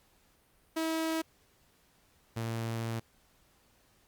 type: tone pair in turn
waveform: sawtooth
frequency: 322.5 / 114.31 Hz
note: E4 / A#2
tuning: -38 / -33 cents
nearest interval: octave + tritone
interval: 1795 cents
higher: first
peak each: -26 / -29 dBFS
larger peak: first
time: 0.76-1.22 / 2.36-3 s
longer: second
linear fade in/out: 10 ms
effects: pink hiss -67 dBFS RMS until 4.07 s + Opus 48 kbps